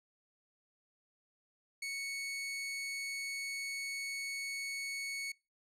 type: tone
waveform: sawtooth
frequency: 2217 Hz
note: C#7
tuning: in tune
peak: -34 dBFS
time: 1.82-5.32 s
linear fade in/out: 5 ms
effects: noise-tail reverb RT60 0.3 s tail -26 dB re dry + low-pass 11000 Hz 12 dB/octave